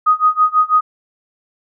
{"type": "tone with tremolo", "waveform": "sine", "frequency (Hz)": 1248, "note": "D#6", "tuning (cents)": 5, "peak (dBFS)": -7, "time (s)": [0.06, 0.81], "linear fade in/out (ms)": 10, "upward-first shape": "sine", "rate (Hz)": 6.1, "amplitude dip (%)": 95, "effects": []}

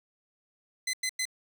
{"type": "tone bursts", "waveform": "15% pulse", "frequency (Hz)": 2037, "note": "C7", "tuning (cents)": -47, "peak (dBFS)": -22, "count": 3, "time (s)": [0.87, 1.254], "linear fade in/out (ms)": 5, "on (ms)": 64, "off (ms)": 96, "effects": []}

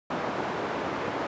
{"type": "band-pass noise", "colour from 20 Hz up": "white", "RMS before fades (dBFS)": -31, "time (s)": [0.1, 1.27], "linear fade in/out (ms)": 5, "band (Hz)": [160, 970], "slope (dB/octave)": 12, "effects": ["resampled to 16000 Hz"]}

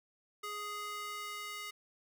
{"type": "tone with high-pass filter sweep", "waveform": "square", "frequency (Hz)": 415.3, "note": "G#4", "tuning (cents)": 0, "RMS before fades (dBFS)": -42, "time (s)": [0.43, 1.71], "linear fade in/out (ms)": 10, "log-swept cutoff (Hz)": [930, 1800], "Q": 1.4, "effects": []}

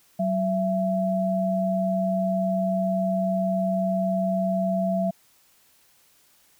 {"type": "tone pair together", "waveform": "sine", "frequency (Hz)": [188.17, 670], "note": ["F#3", "E5"], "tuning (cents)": [29, 28], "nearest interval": "octave + minor seventh", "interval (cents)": 2199, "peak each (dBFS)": -24, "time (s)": [0.19, 5.11], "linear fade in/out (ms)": 10, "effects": ["white hiss -60 dBFS RMS until 6.59 s"]}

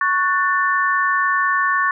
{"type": "chord", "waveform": "sine", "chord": "F# minor", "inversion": "second", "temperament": "just", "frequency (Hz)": [1110, 1480, 1776], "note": ["C#6", "F#6", "A6"], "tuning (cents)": [2, 0, 16], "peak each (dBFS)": [-18, -23, -19], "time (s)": [0.01, 1.91], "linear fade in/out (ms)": 2, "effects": []}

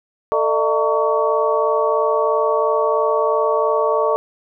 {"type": "tone cluster", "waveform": "sine", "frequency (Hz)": [445.8, 607, 670, 912, 1125], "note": ["A4", "D#5", "E5", "A#5", "C#6"], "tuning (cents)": [23, -43, 28, -38, 25], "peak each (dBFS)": [-19, -19, -26, -24, -21], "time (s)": [0.32, 4.16], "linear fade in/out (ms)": 0, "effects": []}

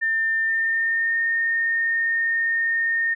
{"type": "tone with pitch glide", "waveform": "sine", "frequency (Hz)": [1800, 1832.5], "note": ["A6", "A#6"], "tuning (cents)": [39, -30], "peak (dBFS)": -19, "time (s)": [0.01, 3.15], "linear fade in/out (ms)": 20, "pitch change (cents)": 31, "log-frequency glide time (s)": [0.41, 1.18], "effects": []}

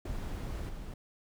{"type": "noise with level steps", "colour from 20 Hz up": "brown", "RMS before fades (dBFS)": [-37, -42], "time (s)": [0.05, 0.94], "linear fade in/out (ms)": 5, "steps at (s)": 0.69, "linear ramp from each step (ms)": 2, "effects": []}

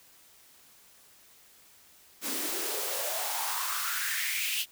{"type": "noise with high-pass filter sweep", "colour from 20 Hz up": "white", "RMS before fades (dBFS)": -32, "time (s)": [2.21, 4.66], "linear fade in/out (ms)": 50, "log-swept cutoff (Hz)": [250, 3000], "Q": 5, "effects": ["white hiss -58 dBFS RMS until 4.71 s"]}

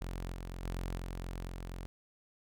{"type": "tone with level steps", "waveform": "sawtooth", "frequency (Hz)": 44.21, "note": "F1", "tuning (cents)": 22, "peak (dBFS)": [-34, -37, -32, -35, -37], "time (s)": [0.01, 1.86], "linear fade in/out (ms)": 0, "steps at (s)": [0.32, 0.63, 0.97, 1.47], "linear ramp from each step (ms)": 10, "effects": []}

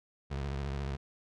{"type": "tone with vibrato", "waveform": "25% pulse", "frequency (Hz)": 69.3, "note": "C#2", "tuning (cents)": 0, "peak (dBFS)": -30, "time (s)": [0.3, 0.97], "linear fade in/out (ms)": 20, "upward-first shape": "sine", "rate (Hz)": 14, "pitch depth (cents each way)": 100, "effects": ["low-pass 5000 Hz 12 dB/octave"]}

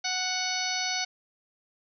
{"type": "harmonic tone", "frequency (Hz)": 740, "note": "F#5", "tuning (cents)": 0, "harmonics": [1, 2, 3, 4, 5, 6, 7, 8], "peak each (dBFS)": [-35, -37, -34, -39, -37, -33, -38, -35], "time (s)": [0.04, 1.05], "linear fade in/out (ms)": 10, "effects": []}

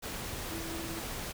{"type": "tone in noise", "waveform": "sine", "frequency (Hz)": 329.4, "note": "E4", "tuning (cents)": -1, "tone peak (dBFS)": -41, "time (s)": [0.49, 1.01], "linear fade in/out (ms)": 20, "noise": "pink", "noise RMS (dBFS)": -39, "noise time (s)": [0.02, 1.33], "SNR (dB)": -5, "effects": []}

